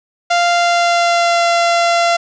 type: tone with pitch glide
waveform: sawtooth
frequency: 695 to 685.4 Hz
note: F5 to F5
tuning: -9 to -33 cents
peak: -7 dBFS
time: 0.3-2.17 s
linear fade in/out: 10 ms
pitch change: -24 cents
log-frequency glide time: 0.49-1.45 s
effects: resampled to 16000 Hz + 8-bit